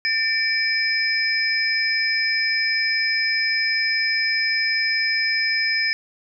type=tone cluster; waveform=sine; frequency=1794 / 2315 / 5100 Hz; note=A6 / D7 / D#8; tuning=+33 / -25 / +42 cents; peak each=-23 dBFS; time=0.05-5.93 s; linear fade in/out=0 ms; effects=none